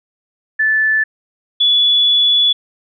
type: tone pair in turn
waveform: sine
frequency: 1748 / 3424 Hz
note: A6 / A7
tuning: -12 / -48 cents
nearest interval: octave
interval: 1164 cents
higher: second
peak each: -11 / -9 dBFS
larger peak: second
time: 0.59-1.04 / 1.6-2.53 s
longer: second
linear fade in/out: 10 ms
effects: none